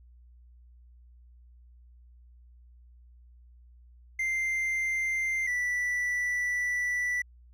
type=tone pair in turn; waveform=triangle; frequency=2090 / 1967.1 Hz; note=C7 / B6; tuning=-2 / -7 cents; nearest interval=minor second; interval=105 cents; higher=first; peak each=-25 dBFS; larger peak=neither; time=4.19-5.47 / 5.47-7.22 s; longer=second; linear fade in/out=5 ms; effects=added 60 Hz sine -52 dBFS peak until 7.53 s